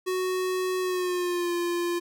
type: tone with pitch glide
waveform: square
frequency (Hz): 370 to 347.2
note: F#4 to F4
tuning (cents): 0 to -10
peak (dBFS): -26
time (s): 0.06-2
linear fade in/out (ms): 20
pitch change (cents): -110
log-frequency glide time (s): 0.8-1.53
effects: none